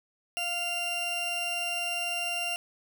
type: tone pair together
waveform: 40% pulse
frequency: 698.5 / 2774 Hz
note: F5 / F7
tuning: 0 / -12 cents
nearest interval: 2 octaves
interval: 2388 cents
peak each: -35 / -29 dBFS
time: 0.37-2.56 s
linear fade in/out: 0 ms
effects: none